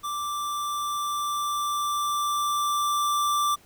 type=tone with level ramp; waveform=square; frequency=1174.7 Hz; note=D6; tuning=in tune; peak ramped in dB=-29 to -22 dBFS; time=0.03-3.56 s; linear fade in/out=20 ms; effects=pink hiss -56 dBFS RMS until 3.65 s